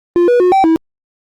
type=tone with pitch steps; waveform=triangle; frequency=348.6 / 486.2 / 361.8 / 774 / 324.3 Hz; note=F4 / B4 / F#4 / G5 / E4; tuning=-3 / -27 / -39 / -22 / -28 cents; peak=-5 dBFS; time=0.16-0.76 s; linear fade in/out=0 ms; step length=120 ms; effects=Opus 24 kbps